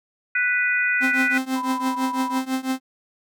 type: harmonic tone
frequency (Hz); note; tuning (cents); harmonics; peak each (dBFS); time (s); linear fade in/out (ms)
493.9; B4; 0; 3 / 4 / 5; -21 / -23 / -25; 0.35-1.38; 5
type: tone with tremolo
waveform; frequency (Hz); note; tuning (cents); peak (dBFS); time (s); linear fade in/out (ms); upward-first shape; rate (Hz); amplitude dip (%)
45% pulse; 261.6; C4; 0; -19; 1-2.8; 50; triangle; 6; 95
type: tone with pitch glide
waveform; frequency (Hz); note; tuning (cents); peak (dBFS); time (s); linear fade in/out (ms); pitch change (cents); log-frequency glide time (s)
sine; 1000 to 986.8; B5 to B5; +21 to -2; -25; 1.54-2.42; 50; -23; 1.8-1.97
effects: none